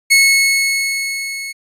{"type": "tone with level ramp", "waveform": "sawtooth", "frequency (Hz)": 2191, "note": "C#7", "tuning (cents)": -21, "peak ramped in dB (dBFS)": [-3, -21], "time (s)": [0.1, 1.53], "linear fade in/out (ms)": 20, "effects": ["resampled to 32000 Hz"]}